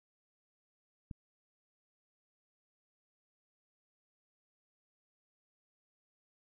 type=click; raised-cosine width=5 ms; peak=-30 dBFS; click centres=1.112 s; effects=none